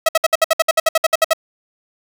sawtooth tone bursts, 646 Hz, E5, 35 cents flat, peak -6 dBFS, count 15, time 0.06-1.334 s, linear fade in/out 5 ms, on 28 ms, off 61 ms, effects none

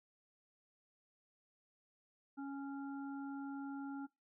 harmonic tone, 277.2 Hz, C#4, in tune, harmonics 1 / 3 / 5, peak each -42 / -52 / -54 dBFS, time 2.37-4.07 s, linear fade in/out 20 ms, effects noise-tail reverb RT60 0.2 s tail -19 dB re dry

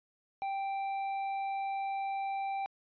sine tone with hard clipping, 784 Hz, G5, in tune, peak -34 dBFS, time 0.42-2.66 s, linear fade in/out 0 ms, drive 6 dB, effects resampled to 11025 Hz

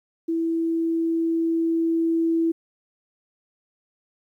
sine tone with level ramp, 329.6 Hz, E4, in tune, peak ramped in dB -21 to -18 dBFS, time 0.28-2.52 s, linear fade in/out 10 ms, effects 10-bit

